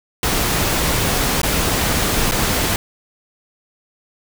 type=noise with dropouts; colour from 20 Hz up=pink; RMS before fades=-18 dBFS; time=0.23-2.76 s; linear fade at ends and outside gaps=1 ms; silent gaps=1.416-1.432 / 2.312-2.32 s; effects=none